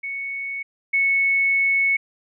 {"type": "tone pair in turn", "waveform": "sine", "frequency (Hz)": [2217, 2207], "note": ["C#7", "C#7"], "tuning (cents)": [0, -8], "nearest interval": "unison", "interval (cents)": 8, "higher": "first", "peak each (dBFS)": [-26, -16], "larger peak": "second", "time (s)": [[0.03, 0.63], [0.93, 1.97]], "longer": "second", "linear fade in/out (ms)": 10, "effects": []}